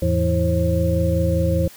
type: tone cluster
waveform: sine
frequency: 82.6 / 107.8 / 167 / 327.8 / 534 Hz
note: E2 / A2 / E3 / E4 / C5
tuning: +4 / -35 / +23 / -10 / +35 cents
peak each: -20 / -25 / -22 / -27 / -22 dBFS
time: 0.02-1.68 s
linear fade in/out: 5 ms
effects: white hiss -44 dBFS RMS until 1.76 s